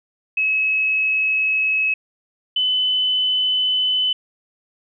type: tone pair in turn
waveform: sine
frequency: 2572 / 3018 Hz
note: E7 / F#7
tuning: -43 / +34 cents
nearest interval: minor third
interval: 277 cents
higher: second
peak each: -16 dBFS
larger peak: neither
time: 0.37-1.94 / 2.56-4.13 s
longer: neither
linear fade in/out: 5 ms
effects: none